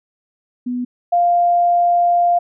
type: tone pair in turn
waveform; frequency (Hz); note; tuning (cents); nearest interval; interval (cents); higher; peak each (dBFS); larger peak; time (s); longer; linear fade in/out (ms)
sine; 246.9 / 698.3; B3 / F5; 0 / 0; octave + tritone; 1800; second; -19 / -11; second; 0.66-0.85 / 1.12-2.39; second; 10
effects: none